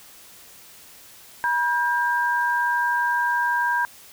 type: tone pair together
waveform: sine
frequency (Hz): 963 / 1594.7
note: B5 / G6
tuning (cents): -44 / +29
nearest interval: major sixth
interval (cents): 873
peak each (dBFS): -22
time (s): 1.44-3.85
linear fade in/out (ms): 0
effects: white hiss -47 dBFS RMS until 4.12 s